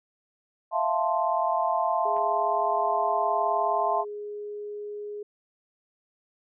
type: chord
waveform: sine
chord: F major seventh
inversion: third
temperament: equal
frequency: 659.3 / 698.5 / 880 / 1046.5 Hz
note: E5 / F5 / A5 / C6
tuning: 0 / 0 / 0 / 0 cents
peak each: -28 dBFS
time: 0.71-4.05 s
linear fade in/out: 50 ms
type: tone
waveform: sine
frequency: 415.1 Hz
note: G#4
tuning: 1 cent flat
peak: -33 dBFS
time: 2.05-5.23 s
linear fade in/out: 5 ms
type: clicks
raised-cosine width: 0.5 ms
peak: -32 / -35 dBFS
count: 2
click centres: 2.166 / 2.181 s
effects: none